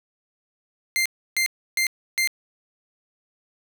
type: tone bursts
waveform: sawtooth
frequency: 2093 Hz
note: C7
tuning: in tune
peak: -16 dBFS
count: 4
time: 0.96-2.274 s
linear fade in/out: 0 ms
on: 96 ms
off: 310 ms
effects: none